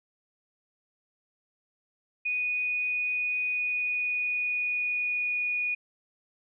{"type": "tone with pitch glide", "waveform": "sine", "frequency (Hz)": [2476, 2459], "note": ["D#7", "D#7"], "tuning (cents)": [-9, -21], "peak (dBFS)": -26, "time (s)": [2.25, 5.75], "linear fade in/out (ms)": 10, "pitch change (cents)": -12, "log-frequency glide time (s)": [3.32, 5.41], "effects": []}